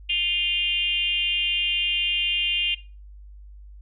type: tone with frequency modulation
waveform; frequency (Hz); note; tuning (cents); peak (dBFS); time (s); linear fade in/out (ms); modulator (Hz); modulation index
sine; 2800; F7; +4; -20; 0.09-2.75; 10; 348; 0.98
effects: noise-tail reverb RT60 0.3 s tail -17 dB re dry + added 50 Hz sine -41 dBFS peak until 3.81 s